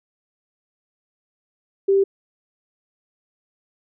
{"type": "tone", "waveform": "sine", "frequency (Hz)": 392, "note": "G4", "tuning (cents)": 0, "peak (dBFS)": -13, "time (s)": [1.88, 2.04], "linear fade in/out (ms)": 10, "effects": []}